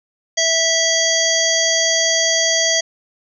harmonic tone with a mistuned harmonic, 655 Hz, E5, 11 cents flat, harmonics 1 / 3 / 5 / 7 / 9 / 10, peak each -21 / -21 / -21 / -21 / -21 / -21 dBFS, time 0.37-2.81 s, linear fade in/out 10 ms, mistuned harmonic 7, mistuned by +22 cents, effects none

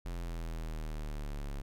square exponential sweep, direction down, 43.65 to 34.65 Hz, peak -37 dBFS, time 0.05-1.62 s, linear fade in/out 10 ms, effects none

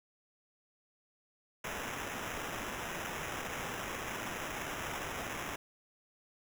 blue noise with sample-and-hold, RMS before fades -40 dBFS, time 1.64-5.56 s, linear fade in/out 5 ms, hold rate 4410 Hz, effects none

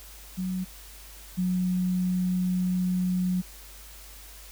sine tone pair in turn, 185 / 182.35 Hz, F#3 / F#3, 0 / -25 cents, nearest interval unison, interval 25 cents, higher first, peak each -27 / -23 dBFS, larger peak second, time 0.37-0.65 / 1.37-3.42 s, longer second, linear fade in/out 20 ms, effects added 50 Hz sine -47 dBFS peak until 4.51 s + white hiss -48 dBFS RMS until 4.51 s

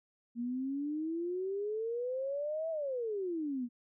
sine exponential two-way sweep, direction up then down, 233.1 to 659.3 to 233.1 Hz, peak -33 dBFS, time 0.35-3.69 s, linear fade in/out 50 ms, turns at 2.7 s, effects none

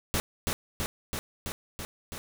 pink noise with echo, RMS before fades -27 dBFS, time 0.14-0.2 s, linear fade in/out 0 ms, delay 330 ms, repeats 6, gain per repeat -2 dB, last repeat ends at 2.18 s, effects none

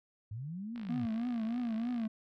sine linear two-way sweep, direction up then down, 98 to 243.4 to 98 Hz, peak -38 dBFS, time 0.31-1.06 s, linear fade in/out 5 ms, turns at 0.76 s
click train, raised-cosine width 0.3 ms, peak -35 dBFS, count 72, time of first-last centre 0.76-2.053 s, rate 54.9 Hz
triangle tone with vibrato, 233.1 Hz, A#3, in tune, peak -30 dBFS, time 0.89-2.08 s, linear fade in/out 10 ms, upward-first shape triangle, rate 3.2 Hz, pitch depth 130 cents each way
effects none

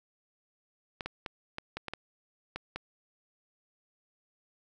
clicks, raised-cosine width 0.3 ms, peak -20 dBFS, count 9, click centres 1.008 / 1.06 / 1.262 / 1.584 / 1.77 / 1.883 / 1.936 / 2.56 / 2.76 s, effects none

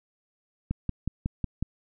click train, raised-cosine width 5 ms, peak -15 dBFS, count 6, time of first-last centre 0.71-1.626 s, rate 5.46 Hz, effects none

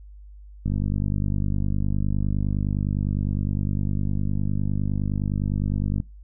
click train, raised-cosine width 5 ms, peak -13 dBFS, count 267, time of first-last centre 0.66-6.001 s, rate 49.8 Hz, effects noise-tail reverb RT60 0.2 s tail -19 dB re dry + added 50 Hz sine -41 dBFS peak until 6.23 s

